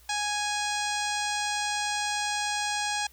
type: harmonic tone with a mistuned harmonic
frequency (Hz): 830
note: G#5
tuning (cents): -1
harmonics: 1 / 2 / 3 / 4 / 5 / 6 / 7 / 8 / 9 / 10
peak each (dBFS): -31 / -34 / -36 / -37 / -38 / -39 / -39 / -40 / -41 / -41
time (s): 0.09-3.07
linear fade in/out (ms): 5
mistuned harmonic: 7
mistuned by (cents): -31
effects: added 60 Hz sine -56 dBFS peak until 3.12 s + white hiss -58 dBFS RMS until 3.12 s